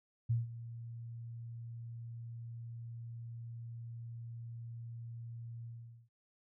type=tone with ADSR envelope; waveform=sine; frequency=116.54 Hz; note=A#2; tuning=in tune; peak=-28 dBFS; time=0.29-6.09 s; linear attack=15 ms; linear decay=160 ms; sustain=-16 dB; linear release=440 ms; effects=noise-tail reverb RT60 0.1 s tail -19 dB re dry